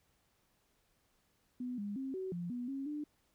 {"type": "tone with pitch steps", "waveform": "sine", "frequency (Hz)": [248.9, 203.9, 266.9, 376.8, 173.8, 244.4, 272.4, 297.3], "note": ["B3", "G#3", "C4", "F#4", "F3", "B3", "C#4", "D4"], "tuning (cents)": [14, -32, 35, 32, -8, -18, -30, 21], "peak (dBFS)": -37, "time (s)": [1.6, 3.04], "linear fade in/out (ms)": 5, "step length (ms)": 180, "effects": ["pink hiss -75 dBFS RMS until 3.34 s"]}